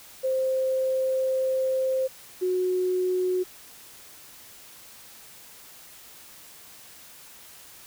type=tone pair in turn; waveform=sine; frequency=523.3 / 366.5 Hz; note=C5 / F#4; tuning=0 / -16 cents; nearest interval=tritone; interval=616 cents; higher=first; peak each=-22 dBFS; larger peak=neither; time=0.23-2.08 / 2.41-3.44 s; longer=first; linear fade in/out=20 ms; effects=white hiss -48 dBFS RMS until 7.86 s